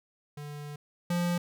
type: tone pair in turn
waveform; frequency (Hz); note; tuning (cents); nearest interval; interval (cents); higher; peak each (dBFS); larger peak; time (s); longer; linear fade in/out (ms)
square; 146.83 / 174.61; D3 / F3; 0 / 0; minor third; 300; second; -39 / -27; second; 0.37-0.76 / 1.1-1.38; first; 5
effects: none